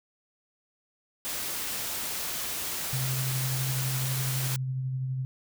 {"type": "noise", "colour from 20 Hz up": "white", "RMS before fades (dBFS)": -33, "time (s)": [1.25, 4.56], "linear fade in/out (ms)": 0}
{"type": "tone with tremolo", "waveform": "sine", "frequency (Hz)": 130.4, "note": "C3", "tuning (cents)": -5, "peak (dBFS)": -27, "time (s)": [2.93, 5.25], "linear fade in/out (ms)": 0, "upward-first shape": "sine", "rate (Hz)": 12, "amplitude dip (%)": 25}
{"effects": []}